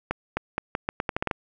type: accelerating click train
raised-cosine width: 0.5 ms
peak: -10 dBFS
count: 11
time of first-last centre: 0.11-1.312 s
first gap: 260 ms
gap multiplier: 0.81
effects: none